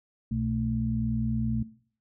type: tone cluster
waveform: sine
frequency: 64 / 122.9 / 222.5 Hz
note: C2 / B2 / A3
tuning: -38 / -8 / +20 cents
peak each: -34 / -30 / -29 dBFS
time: 0.31-1.63 s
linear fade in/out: 5 ms
effects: noise-tail reverb RT60 0.5 s tail -18 dB re dry